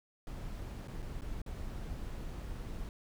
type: noise with dropouts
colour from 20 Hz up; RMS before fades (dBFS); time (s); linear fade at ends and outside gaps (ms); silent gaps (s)
brown; -41; 0.27-2.89; 1; 0.875-0.881 / 1.022-1.026 / 1.21-1.219 / 1.417-1.462
effects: none